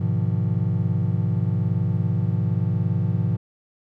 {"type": "chord", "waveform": "triangle", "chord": "F half-diminished seventh", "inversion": "first", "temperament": "just", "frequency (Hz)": [104.77, 125.72, 157.15, 174.61], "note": ["Ab2", "Cb3", "Eb3", "F3"], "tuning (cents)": [16, 31, 18, 0], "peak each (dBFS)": [-21, -23, -26, -24], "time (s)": [0, 3.37], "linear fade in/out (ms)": 10, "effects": []}